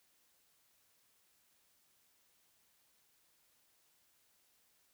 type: silence
effects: white hiss -73 dBFS RMS until 4.93 s